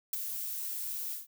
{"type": "noise with ADSR envelope", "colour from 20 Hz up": "violet", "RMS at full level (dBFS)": -30, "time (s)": [0.13, 1.27], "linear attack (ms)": 3, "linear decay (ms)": 20, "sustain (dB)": -7, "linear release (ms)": 150, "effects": []}